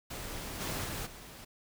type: noise with level steps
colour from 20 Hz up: pink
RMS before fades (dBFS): -41 / -36 / -38 / -49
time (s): 0.1-1.45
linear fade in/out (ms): 10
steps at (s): 0.6 / 0.83 / 1.05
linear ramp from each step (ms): 20
effects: none